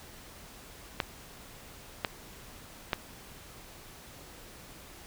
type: clicks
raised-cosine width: 0.3 ms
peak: -11 dBFS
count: 3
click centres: 1.002 / 2.048 / 2.932 s
effects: pink hiss -50 dBFS RMS until 5.06 s